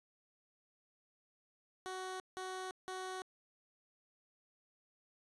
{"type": "tone bursts", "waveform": "15% pulse", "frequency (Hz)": 373.2, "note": "F#4", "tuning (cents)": 15, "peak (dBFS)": -35, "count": 3, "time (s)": [1.86, 3.22], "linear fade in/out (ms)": 0, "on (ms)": 340, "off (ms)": 170, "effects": ["resampled to 24000 Hz"]}